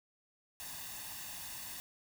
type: noise with comb filter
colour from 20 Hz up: white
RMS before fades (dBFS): -45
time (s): 0.6-1.8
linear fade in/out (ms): 0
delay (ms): 1.1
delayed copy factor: +0.65
effects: none